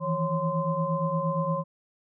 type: tone cluster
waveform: sine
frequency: 159.9 / 168.5 / 549 / 1036 Hz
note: D#3 / E3 / C#5 / C6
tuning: +48 / +38 / -17 / -17 cents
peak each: -30 dBFS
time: 0-1.64 s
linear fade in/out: 50 ms
effects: none